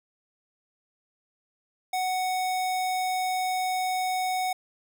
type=tone; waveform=square; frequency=742 Hz; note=F#5; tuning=5 cents sharp; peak=-26 dBFS; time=1.93-4.53 s; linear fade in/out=5 ms; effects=none